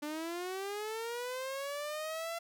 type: linear sweep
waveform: sawtooth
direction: up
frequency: 292.2 to 681 Hz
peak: -33 dBFS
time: 0.02-2.39 s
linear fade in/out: 10 ms
effects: none